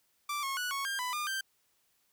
sawtooth tone with pitch steps, 1172 / 1088 / 1473 / 1105 / 1601 / 997 / 1208 / 1568 Hz, D6 / C#6 / F#6 / C#6 / G6 / B5 / D6 / G6, -4 / -33 / -8 / -6 / +36 / +16 / +48 / 0 cents, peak -29 dBFS, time 0.29-1.41 s, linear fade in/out 5 ms, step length 140 ms, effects white hiss -73 dBFS RMS until 2.12 s

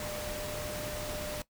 sine tone in noise, 600 Hz, D5, 37 cents sharp, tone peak -39 dBFS, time 0-1.42 s, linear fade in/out 2 ms, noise pink, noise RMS -39 dBFS, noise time 0-1.42 s, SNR -3 dB, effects noise-tail reverb RT60 0.1 s tail -17 dB re dry

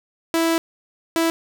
sawtooth tone bursts at uneven times, 329.6 Hz, E4, in tune, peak -13 dBFS, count 2, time 0.34-0.58 / 1.16-1.3 s, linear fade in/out 0 ms, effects none

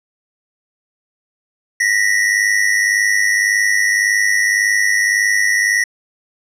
square tone pair together, 1864.7 / 1966.5 Hz, A#6 / B6, 0 / -8 cents, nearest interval minor second, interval 92 cents, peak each -16 dBFS, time 1.8-5.84 s, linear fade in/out 5 ms, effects low-pass 10000 Hz 12 dB/octave

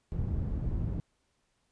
white low-pass noise, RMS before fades -32 dBFS, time 0.12-1 s, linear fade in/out 0 ms, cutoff 110 Hz, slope 12 dB/octave, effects pink hiss -75 dBFS RMS until 1.71 s + resampled to 22050 Hz

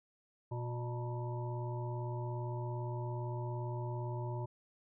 harmonic tone with a mistuned harmonic, 120.5 Hz, B2, 42 cents flat, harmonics 1 / 3 / 5 / 7 / 8, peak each -37 / -45 / -48 / -48 / -49 dBFS, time 0.51-4.46 s, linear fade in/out 10 ms, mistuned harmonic 7, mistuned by +86 cents, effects none

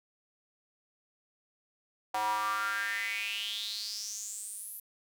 square tone with high-pass filter sweep, 106.7 Hz, G#2, 47 cents sharp, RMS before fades -35 dBFS, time 2.14-4.8 s, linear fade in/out 5 ms, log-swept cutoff 820 to 12000 Hz, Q 6.9, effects none

